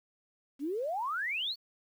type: exponential sweep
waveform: sine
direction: up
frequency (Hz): 261.3 to 4579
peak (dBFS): -31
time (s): 0.59-1.56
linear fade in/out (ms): 50
effects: 10-bit